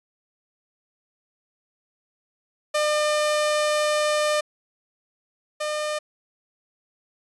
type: tone pair in turn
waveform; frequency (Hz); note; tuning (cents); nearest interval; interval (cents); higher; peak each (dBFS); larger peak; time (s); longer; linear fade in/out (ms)
sawtooth; 602 / 604.7; D5 / D#5; +43 / -50; unison; 7; second; -16 / -21; first; 2.74-4.41 / 5.6-5.99; first; 10
effects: resampled to 24000 Hz